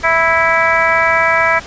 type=harmonic tone; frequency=329 Hz; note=E4; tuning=3 cents flat; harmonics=2 / 3 / 4 / 5 / 6 / 7; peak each=-17 / -17 / -17 / -17 / -17 / -17 dBFS; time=0.03-1.6 s; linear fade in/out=20 ms; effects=pink hiss -32 dBFS RMS until 1.66 s + resampled to 16000 Hz